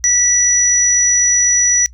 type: tone pair together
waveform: sine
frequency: 1950 / 5874 Hz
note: B6 / F#8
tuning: -23 / -13 cents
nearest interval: octave + perfect fifth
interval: 1910 cents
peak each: -21 / -10 dBFS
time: 0.04-1.86 s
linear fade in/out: 0 ms
effects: noise-tail reverb RT60 0.1 s tail -22 dB re dry + added 60 Hz sine -36 dBFS peak until 1.93 s